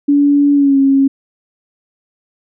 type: tone with pitch glide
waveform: sine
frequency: 286.2 to 272.8 Hz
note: D4 to C#4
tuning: -45 to -28 cents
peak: -7 dBFS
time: 0.08-1.08 s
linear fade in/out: 10 ms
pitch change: -83 cents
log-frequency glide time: 0.54-0.78 s
effects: none